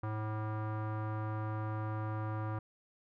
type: tone with low-pass filter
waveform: square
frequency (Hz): 108.1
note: A2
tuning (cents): -30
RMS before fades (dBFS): -37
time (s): 0.03-2.59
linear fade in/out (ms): 5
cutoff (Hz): 1200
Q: 2.7
effects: none